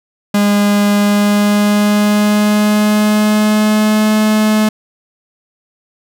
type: tone with pitch glide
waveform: 45% pulse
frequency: 204.7 to 214.8 Hz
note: G#3 to A3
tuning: -25 to -41 cents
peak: -9 dBFS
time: 0.34-4.69 s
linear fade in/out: 5 ms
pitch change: +84 cents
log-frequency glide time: 0.98-4.14 s
effects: none